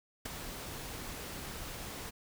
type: noise with ADSR envelope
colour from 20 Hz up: pink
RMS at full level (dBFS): -37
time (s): 0.25-2.11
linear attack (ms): 8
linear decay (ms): 12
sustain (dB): -6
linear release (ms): 22
effects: none